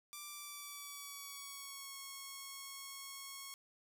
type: tone with pitch glide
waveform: 5% pulse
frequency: 1174.7 to 1096 Hz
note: D6 to C#6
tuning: 0 to -20 cents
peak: -35 dBFS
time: 0.13-3.54 s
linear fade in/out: 0 ms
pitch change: -120 cents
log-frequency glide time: 0.28-1.99 s
effects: none